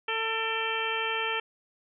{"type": "harmonic tone with a mistuned harmonic", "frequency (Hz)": 447.2, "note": "A4", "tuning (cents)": 28, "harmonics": [1, 2, 3, 4, 5, 6, 7], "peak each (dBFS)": [-35, -35, -35, -35, -35, -35, -35], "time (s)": [0.08, 1.4], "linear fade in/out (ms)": 5, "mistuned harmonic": 5, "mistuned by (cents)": 69, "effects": []}